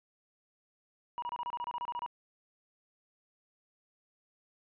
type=tone bursts; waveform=triangle; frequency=963 Hz; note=B5; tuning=44 cents flat; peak=-32 dBFS; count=13; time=1.18-2.062 s; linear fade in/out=0 ms; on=42 ms; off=28 ms; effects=resampled to 8000 Hz